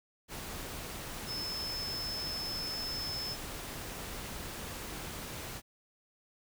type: tone in noise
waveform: sine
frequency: 5240 Hz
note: E8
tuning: 11 cents flat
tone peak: -36 dBFS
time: 1.26-3.37 s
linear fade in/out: 50 ms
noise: pink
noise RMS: -42 dBFS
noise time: 0.28-5.62 s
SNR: +3 dB
effects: none